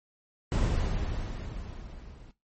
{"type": "noise with level ramp", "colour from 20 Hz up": "brown", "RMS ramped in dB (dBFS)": [-24, -49], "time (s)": [0.52, 2.31], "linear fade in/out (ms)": 0, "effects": ["noise-tail reverb RT60 0.2 s tail -17 dB re dry", "MP3 32 kbps"]}